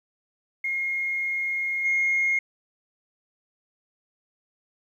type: tone with level steps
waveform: sine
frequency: 2144 Hz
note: C7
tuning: 42 cents sharp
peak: -24 / -19 dBFS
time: 0.64-2.39 s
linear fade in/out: 5 ms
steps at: 1.84 s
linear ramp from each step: 20 ms
effects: tanh soft clip ceiling -16 dBFS + 10-bit